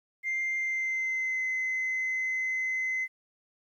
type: tone with pitch glide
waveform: sine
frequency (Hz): 2098 to 2048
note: C7 to C7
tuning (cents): +4 to -38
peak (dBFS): -26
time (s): 0.23-3.08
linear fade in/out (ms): 50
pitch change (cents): -42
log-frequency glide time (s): 0.55-1.44
effects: tanh soft clip ceiling -25 dBFS + 11-bit